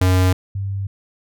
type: tone pair in turn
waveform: square / sine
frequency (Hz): 92.2 / 98.28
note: F#2 / G2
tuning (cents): -6 / +5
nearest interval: minor second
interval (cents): 111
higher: second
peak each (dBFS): -13 / -21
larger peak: first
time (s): 0.01-0.33 / 0.55-0.87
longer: neither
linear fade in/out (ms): 5
effects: none